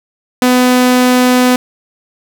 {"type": "tone", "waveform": "sawtooth", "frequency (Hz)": 250.6, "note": "B3", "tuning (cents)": 25, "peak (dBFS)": -3, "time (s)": [0.42, 1.56], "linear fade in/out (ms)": 2, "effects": []}